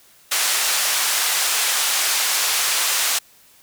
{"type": "band-pass noise", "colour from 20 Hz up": "white", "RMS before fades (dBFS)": -20, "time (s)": [0.31, 3.19], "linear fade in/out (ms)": 10, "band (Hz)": [800, 9700], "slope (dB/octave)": 12, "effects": ["white hiss -52 dBFS RMS until 3.62 s"]}